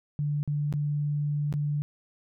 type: tone with dropouts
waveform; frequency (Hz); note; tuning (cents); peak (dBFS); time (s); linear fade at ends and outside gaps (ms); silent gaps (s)
sine; 146.83; D3; 0; -25; 0.19-1.82; 0; 0.43-0.476 / 0.726-0.738 / 1.526-1.539
effects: none